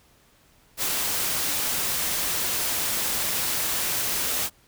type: noise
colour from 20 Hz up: white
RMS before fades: -26 dBFS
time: 0.77-4.5 s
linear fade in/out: 50 ms
effects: pink hiss -59 dBFS RMS until 4.67 s